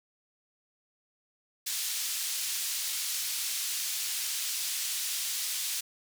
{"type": "band-pass noise", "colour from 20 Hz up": "pink", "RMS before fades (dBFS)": -33, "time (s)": [1.66, 5.81], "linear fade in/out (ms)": 10, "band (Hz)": [3900, 16000], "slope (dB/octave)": 12, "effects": []}